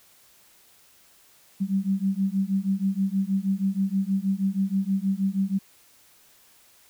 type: beating tone pair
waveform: sine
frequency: 190.9 / 197.2 Hz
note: G3 / G3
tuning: -46 / +11 cents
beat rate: 6.3 Hz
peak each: -25 dBFS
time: 1.6-5.59 s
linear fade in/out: 20 ms
effects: white hiss -57 dBFS RMS until 6.89 s